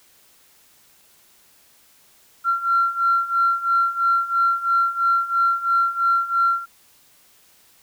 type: beating tone pair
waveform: sine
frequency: 1367 / 1370 Hz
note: F6 / F6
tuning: -37 / -34 cents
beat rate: 3 Hz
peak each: -21 / -18 dBFS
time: 2.44-6.66 s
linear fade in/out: 50 ms
effects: tanh soft clip ceiling -9 dBFS + white hiss -55 dBFS RMS until 7.82 s